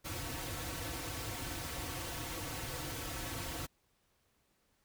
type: noise with comb filter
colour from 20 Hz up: pink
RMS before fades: -41 dBFS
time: 0.04-3.67 s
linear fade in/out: 20 ms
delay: 4.9 ms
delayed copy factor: -1
effects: pink hiss -75 dBFS RMS until 4.84 s